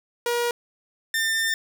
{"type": "tone pair in turn", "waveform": "sawtooth", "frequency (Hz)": [477.4, 1798.9], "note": ["A#4", "A6"], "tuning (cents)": [41, 38], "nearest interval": "octave + major seventh", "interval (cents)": 2297, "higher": "second", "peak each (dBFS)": [-18, -18], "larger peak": "neither", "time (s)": [[0.26, 0.51], [1.14, 1.54]], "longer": "second", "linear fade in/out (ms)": 2, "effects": []}